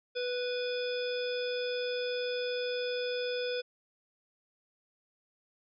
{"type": "harmonic tone with a mistuned harmonic", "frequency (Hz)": 493.9, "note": "B4", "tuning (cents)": 0, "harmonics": [1, 3, 5, 7, 9, 10], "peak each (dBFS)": [-32, -42, -43, -42, -53, -43], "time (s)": [0.15, 3.62], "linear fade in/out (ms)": 20, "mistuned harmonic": 10, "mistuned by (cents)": 32, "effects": []}